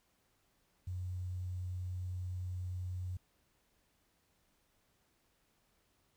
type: tone with quantisation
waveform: sine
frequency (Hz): 91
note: F#2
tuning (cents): -28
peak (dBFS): -37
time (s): 0.87-3.17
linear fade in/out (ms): 5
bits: 11
effects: pink hiss -75 dBFS RMS until 6.16 s